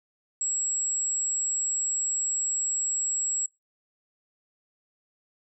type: tone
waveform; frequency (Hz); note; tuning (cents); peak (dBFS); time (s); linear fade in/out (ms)
sine; 7690; B8; -47; -25; 0.41-3.46; 2
effects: noise-tail reverb RT60 0.2 s tail -23 dB re dry